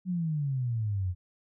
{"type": "exponential sweep", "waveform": "sine", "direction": "down", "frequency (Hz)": [187.5, 87.31], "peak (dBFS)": -27, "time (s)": [0.05, 1.15], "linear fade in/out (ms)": 50, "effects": []}